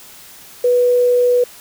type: tone with quantisation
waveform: sine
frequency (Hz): 490.9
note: B4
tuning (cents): -10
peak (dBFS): -10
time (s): 0.64-1.44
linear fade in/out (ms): 5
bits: 6
effects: white hiss -40 dBFS RMS until 1.6 s